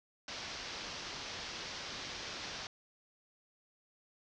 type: low-pass noise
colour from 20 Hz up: white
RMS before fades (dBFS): -44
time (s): 0.28-2.67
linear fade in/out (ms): 2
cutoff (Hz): 5800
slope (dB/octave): 48
effects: none